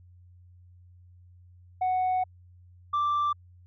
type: tone pair in turn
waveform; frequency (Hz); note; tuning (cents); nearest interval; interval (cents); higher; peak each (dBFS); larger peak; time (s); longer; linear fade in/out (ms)
sine; 740 / 1174.7; F#5 / D6; 0 / 0; minor sixth; 800; second; -21; neither; 1.81-2.24 / 2.93-3.33; first; 10
effects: tanh soft clip ceiling -22 dBFS + added 89 Hz sine -51 dBFS peak until 3.66 s